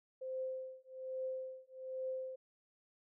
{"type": "tone with tremolo", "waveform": "sine", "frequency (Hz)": 520, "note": "C5", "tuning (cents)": -11, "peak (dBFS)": -36, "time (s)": [0.21, 2.36], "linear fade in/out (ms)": 10, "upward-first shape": "triangle", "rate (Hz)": 1.2, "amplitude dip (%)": 100, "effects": []}